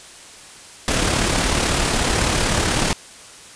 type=noise with amplitude modulation; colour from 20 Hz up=pink; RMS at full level=-17 dBFS; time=0.88-2.93 s; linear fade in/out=0 ms; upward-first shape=sine; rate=36.1 Hz; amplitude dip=40%; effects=white hiss -41 dBFS RMS until 3.55 s + resampled to 22050 Hz